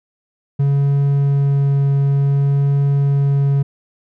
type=tone with vibrato; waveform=triangle; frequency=140 Hz; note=C#3; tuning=18 cents sharp; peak=-10 dBFS; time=0.59-3.63 s; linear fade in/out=10 ms; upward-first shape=triangle; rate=0.56 Hz; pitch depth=9 cents each way; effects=none